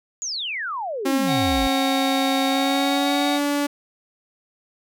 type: exponential sweep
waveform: sine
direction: down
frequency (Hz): 6990 to 44.23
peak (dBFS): -25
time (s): 0.22-1.67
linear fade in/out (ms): 0
type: tone with pitch glide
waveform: sawtooth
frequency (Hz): 270 to 287.7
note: C#4 to D4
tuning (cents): -45 to -36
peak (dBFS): -16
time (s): 1.05-3.67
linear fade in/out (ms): 10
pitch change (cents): +109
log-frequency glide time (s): 2.47-3.32
type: harmonic tone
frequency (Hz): 750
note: F#5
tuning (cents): +23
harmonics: 1 / 3 / 5 / 6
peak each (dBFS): -25 / -33 / -28 / -37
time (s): 1.26-3.4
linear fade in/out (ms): 50
effects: none